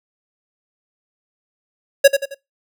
square tone with echo, 554.4 Hz, C#5, in tune, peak -5 dBFS, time 2.04-2.08 s, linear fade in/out 10 ms, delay 89 ms, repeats 3, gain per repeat -8 dB, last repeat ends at 2.347 s, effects noise-tail reverb RT60 0.2 s tail -22 dB re dry

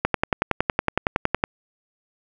click train, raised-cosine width 0.5 ms, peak -3 dBFS, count 16, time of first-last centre 0.05-1.439 s, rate 10.8 Hz, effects none

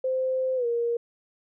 sine tone with pitch glide, 519 to 470.5 Hz, C5 to A#4, -14 to +16 cents, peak -23 dBFS, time 0.04-0.97 s, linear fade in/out 5 ms, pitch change -170 cents, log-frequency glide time 0.56-0.66 s, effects none

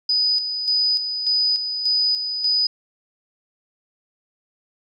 sine tone with tremolo, 4978 Hz, D#8, in tune, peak -16 dBFS, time 0.09-2.67 s, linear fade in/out 5 ms, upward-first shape square, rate 1.7 Hz, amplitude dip 55%, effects none

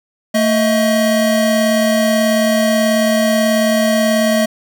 square tone pair together, 224 / 633.6 Hz, A3 / D#5, +31 / +31 cents, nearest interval octave + tritone, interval 1800 cents, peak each -15 dBFS, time 0.34-4.46 s, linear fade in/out 10 ms, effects none

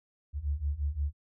sine beating tone pair, 69.3 / 75 Hz, C#2 / D2, 0 / +37 cents, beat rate 5.7 Hz, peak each -33 / -31 dBFS, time 0.33-1.13 s, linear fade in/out 50 ms, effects none

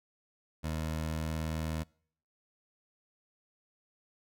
20% pulse tone with pitch glide, 78.9 to 79.4 Hz, D#2 to D#2, +25 to +36 cents, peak -28 dBFS, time 0.63-1.84 s, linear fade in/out 20 ms, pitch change +11 cents, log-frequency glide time 0.97-1.53 s, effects noise-tail reverb RT60 0.6 s tail -25 dB re dry

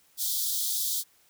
white high-pass noise, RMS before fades -29 dBFS, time 0.17-1.04 s, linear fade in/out 50 ms, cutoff 3300 Hz, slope 96 dB/octave, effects white hiss -63 dBFS RMS until 1.29 s

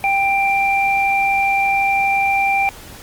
sine tone pair together, 789 / 2364 Hz, G5 / D7, +11 / +11 cents, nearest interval octave + perfect fifth, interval 1900 cents, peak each -16 / -17 dBFS, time 0.04-2.69 s, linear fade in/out 0 ms, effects pink hiss -38 dBFS RMS until 3.02 s + Opus 32 kbps

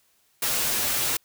white noise with comb filter, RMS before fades -25 dBFS, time 0.42-1.17 s, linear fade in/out 5 ms, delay 8.4 ms, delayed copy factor +0.6, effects white hiss -65 dBFS RMS until 1.24 s

